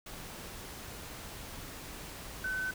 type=tone in noise; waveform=sine; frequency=1517 Hz; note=F#6; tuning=43 cents sharp; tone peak=-32 dBFS; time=2.44-2.71 s; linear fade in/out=5 ms; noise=pink; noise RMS=-45 dBFS; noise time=0.06-2.74 s; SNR=+10 dB; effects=none